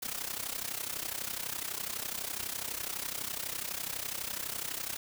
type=noise with amplitude modulation; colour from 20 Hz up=white; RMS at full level=-34 dBFS; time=0.02-4.97 s; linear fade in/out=10 ms; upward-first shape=sine; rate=32 Hz; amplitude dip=80%; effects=none